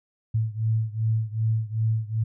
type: beating tone pair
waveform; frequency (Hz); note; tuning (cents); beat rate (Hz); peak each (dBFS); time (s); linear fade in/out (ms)
sine; 110 / 112.6; A2 / A2; 0 / +40; 2.6; -24 / -26; 0.34-2.24; 10
effects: none